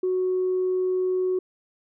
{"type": "tone", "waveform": "sine", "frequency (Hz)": 369.3, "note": "F#4", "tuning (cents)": -3, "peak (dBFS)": -20, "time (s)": [0.03, 1.39], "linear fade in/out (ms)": 5, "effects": ["tanh soft clip ceiling -17 dBFS"]}